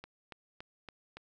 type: click train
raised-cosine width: 0.3 ms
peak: -29 dBFS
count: 5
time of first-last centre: 0.04-1.17 s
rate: 3.54 Hz
effects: none